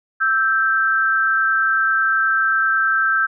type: tone pair together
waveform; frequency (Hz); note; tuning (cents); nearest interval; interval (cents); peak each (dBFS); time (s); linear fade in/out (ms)
sine; 1318.5 / 1568; E6 / G6; 0 / 0; minor third; 300; -19 / -16; 0.2-3.27; 20
effects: none